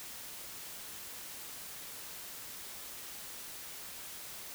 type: silence
effects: white hiss -46 dBFS RMS until 4.54 s